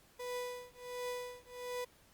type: tone with tremolo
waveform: 35% pulse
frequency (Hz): 493.9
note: B4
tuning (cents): 0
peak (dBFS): -35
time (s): 0.19-1.85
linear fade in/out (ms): 10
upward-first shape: triangle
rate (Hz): 1.4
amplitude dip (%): 100
effects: pink hiss -65 dBFS RMS until 2.13 s + Opus 48 kbps